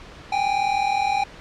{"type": "tone pair together", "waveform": "square", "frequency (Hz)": [782.3, 822], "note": ["G5", "G#5"], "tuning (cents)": [-4, -18], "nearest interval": "minor second", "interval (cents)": 86, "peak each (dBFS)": -23, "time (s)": [0.32, 1.24], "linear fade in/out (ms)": 5, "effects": ["pink hiss -42 dBFS RMS until 1.4 s", "low-pass 4000 Hz 12 dB/octave"]}